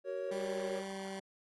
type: chord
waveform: triangle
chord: F# major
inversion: none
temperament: equal with one note detuned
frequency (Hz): 378 / 466.2 / 554.4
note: F#4 / A#4 / C#5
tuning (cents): +37 / 0 / 0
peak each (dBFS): -40 / -41 / -36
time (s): 0.04-0.83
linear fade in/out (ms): 50
type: tone with pitch glide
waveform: 15% pulse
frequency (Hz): 196.6 to 193.45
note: G3 to G3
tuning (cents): +5 to -23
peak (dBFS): -34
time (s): 0.31-1.2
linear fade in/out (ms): 10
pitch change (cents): -28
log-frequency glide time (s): 0.45-1.01
effects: AAC 32 kbps